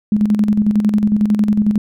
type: tone with tremolo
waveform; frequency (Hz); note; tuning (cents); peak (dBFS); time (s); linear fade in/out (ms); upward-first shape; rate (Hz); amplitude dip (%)
sine; 210; G#3; +19; -9; 0.12-1.78; 2; square; 11; 55
effects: none